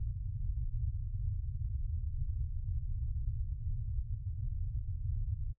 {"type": "low-pass noise", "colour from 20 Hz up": "pink", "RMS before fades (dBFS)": -36, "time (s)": [0, 5.53], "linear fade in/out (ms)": 5, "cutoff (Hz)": 120, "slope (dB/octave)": 48, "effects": ["noise-tail reverb RT60 0.1 s tail -21 dB re dry"]}